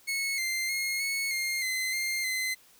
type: tone with pitch steps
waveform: sawtooth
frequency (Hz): 2193 / 2088 / 2150 / 2201 / 2124 / 2051 / 2108 / 2050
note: C#7 / C7 / C7 / C#7 / C7 / C7 / C7 / C7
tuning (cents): -19 / -4 / +47 / -13 / +25 / -35 / +12 / -36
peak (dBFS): -25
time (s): 0.07-2.55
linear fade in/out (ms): 20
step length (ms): 310
effects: white hiss -59 dBFS RMS until 2.79 s